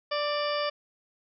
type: harmonic tone with a mistuned harmonic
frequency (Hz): 587.3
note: D5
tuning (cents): 0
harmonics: 1 / 2 / 3 / 4 / 5 / 6 / 8 / 9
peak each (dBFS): -29 / -32 / -38 / -39 / -38 / -41 / -38 / -44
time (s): 0.11-0.7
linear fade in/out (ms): 10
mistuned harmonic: 3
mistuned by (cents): +21
effects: none